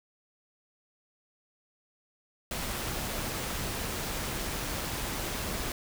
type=noise with amplitude modulation; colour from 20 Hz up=pink; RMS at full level=-33 dBFS; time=2.51-5.72 s; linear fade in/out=2 ms; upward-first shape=sine; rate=140 Hz; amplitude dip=25%; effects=none